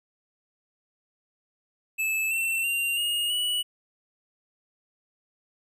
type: tone with pitch steps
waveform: square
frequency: 2615 / 2693 / 2774 / 2857 / 2942 Hz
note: E7 / E7 / F7 / F7 / F#7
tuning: -15 / +36 / -12 / +39 / -11 cents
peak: -25 dBFS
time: 1.98-3.63 s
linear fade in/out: 20 ms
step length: 330 ms
effects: none